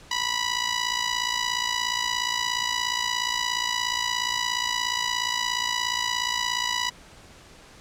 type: tone with amplitude modulation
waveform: 10% pulse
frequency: 982 Hz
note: B5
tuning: 10 cents flat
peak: -12 dBFS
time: 0.11-6.9 s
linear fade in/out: 5 ms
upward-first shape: sine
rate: 57 Hz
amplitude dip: 75%
effects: pink hiss -49 dBFS RMS until 7.8 s + low-pass 8000 Hz 12 dB/octave